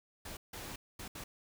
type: noise bursts at uneven times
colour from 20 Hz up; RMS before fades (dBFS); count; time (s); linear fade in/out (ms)
pink; -45; 4; 0.25-0.37 / 0.53-0.76 / 0.99-1.08 / 1.15-1.24; 5
effects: none